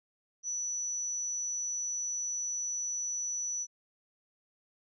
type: tone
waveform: sine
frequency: 5930 Hz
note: F#8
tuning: 3 cents sharp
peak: -32 dBFS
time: 0.43-3.67 s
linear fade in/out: 50 ms
effects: none